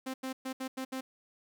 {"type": "tone bursts at uneven times", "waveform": "sawtooth", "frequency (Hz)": 261.9, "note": "C4", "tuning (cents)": 2, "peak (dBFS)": -31, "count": 6, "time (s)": [[0.06, 0.14], [0.23, 0.33], [0.45, 0.53], [0.6, 0.68], [0.77, 0.85], [0.92, 1.01]], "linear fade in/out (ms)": 10, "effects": ["12-bit"]}